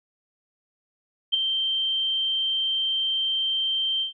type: tone with ADSR envelope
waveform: sine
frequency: 3136 Hz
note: G7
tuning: in tune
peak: -15 dBFS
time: 1.32-4.13 s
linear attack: 21 ms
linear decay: 10 ms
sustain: -7 dB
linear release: 120 ms
effects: none